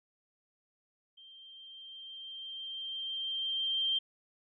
sine tone with level ramp, 3157 Hz, G7, 12 cents sharp, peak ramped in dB -52 to -27 dBFS, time 1.17-3.99 s, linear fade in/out 10 ms, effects none

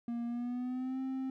triangle tone with pitch glide, 235.9 to 263.3 Hz, A#3 to C4, +21 to +11 cents, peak -32 dBFS, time 0.08-1.3 s, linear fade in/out 2 ms, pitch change +190 cents, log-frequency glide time 0.26-1 s, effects none

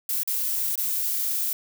violet noise with dropouts, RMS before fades -26 dBFS, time 0.09-1.53 s, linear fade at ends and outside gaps 2 ms, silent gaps 0.233-0.275 / 0.756-0.777 s, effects none

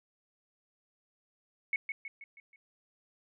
sine tone with echo, 2204 Hz, C#7, 11 cents flat, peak -27 dBFS, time 1.73-1.76 s, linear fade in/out 2 ms, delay 160 ms, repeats 5, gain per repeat -6 dB, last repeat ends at 2.56 s, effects none

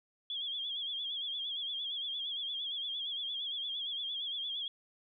sine tone with vibrato, 3322 Hz, G#7, in tune, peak -35 dBFS, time 0.3-4.68 s, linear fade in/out 2 ms, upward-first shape sine, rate 8.7 Hz, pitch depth 77 cents each way, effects none

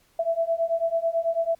sine beating tone pair, 659.3 / 668.4 Hz, E5 / E5, 0 / +24 cents, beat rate 9.1 Hz, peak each -25 / -24 dBFS, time 0.19-1.55 s, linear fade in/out 5 ms, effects pink hiss -62 dBFS RMS until 1.59 s + MP3 96 kbps

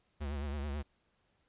square tone with vibrato, 71.9 Hz, D2, 36 cents flat, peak -36 dBFS, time 0.2-0.83 s, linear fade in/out 20 ms, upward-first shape triangle, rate 9.2 Hz, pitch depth 100 cents each way, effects pink hiss -75 dBFS RMS until 1.48 s + resampled to 8000 Hz

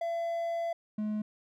triangle tone pair in turn, 675 / 212.6 Hz, E5 / G#3, +41 / +41 cents, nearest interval octave + minor sixth, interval 2000 cents, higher first, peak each -28 / -28 dBFS, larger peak neither, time 0.01-0.73 / 0.98-1.22 s, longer first, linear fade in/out 5 ms, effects none

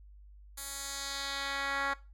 10% pulse tone with band-pass filter sweep, 277.2 Hz, C#4, in tune, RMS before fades -36 dBFS, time 0.57-1.94 s, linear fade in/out 10 ms, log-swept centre 11000 to 1500 Hz, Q 1.2, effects noise-tail reverb RT60 0.3 s tail -19 dB re dry + added 50 Hz sine -51 dBFS peak until 2.13 s

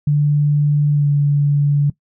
sine tone with pitch glide, 146.83 to 144.22 Hz, D3 to D3, 0 to -31 cents, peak -11 dBFS, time 0.07-1.9 s, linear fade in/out 5 ms, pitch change -31 cents, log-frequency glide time 0.93-1.07 s, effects noise-tail reverb RT60 0.1 s tail -19 dB re dry

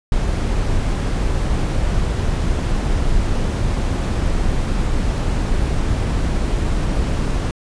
brown noise, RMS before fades -18 dBFS, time 0.12-7.51 s, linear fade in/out 2 ms, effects resampled to 22050 Hz

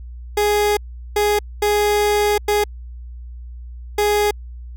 30% pulse tone bursts at uneven times, 415.3 Hz, G#4, in tune, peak -12 dBFS, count 5, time 0.37-0.77 / 1.16-1.39 / 1.62-2.38 / 2.48-2.64 / 3.98-4.31 s, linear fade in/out 5 ms, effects added 60 Hz sine -31 dBFS peak until 4.76 s

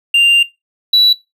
triangle tone pair in turn, 2789 / 3937 Hz, F7 / B7, -3 / -6 cents, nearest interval tritone, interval 597 cents, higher second, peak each -4 dBFS, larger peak neither, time 0.14-0.43 / 0.93-1.13 s, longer first, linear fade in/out 5 ms, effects noise-tail reverb RT60 0.2 s tail -20 dB re dry + tanh soft clip ceiling -1 dBFS

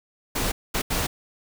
pink noise bursts at uneven times, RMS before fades -25 dBFS, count 3, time 0.35-0.52 / 0.74-0.82 / 0.9-1.07 s, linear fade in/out 10 ms, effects none

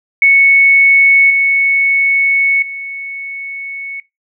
sine tone with level steps, 2212 Hz, C#7, 4 cents flat, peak -4 / -8 / -21 dBFS, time 0.22-4 s, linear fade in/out 2 ms, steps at 1.3 / 2.62 s, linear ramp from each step 5 ms, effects noise-tail reverb RT60 0.2 s tail -20 dB re dry

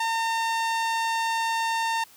sawtooth tone with low-pass filter, 909 Hz, A#5, 44 cents flat, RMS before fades -26 dBFS, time 0-2.04 s, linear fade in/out 5 ms, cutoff 9000 Hz, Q 0.52, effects white hiss -53 dBFS RMS until 2.16 s

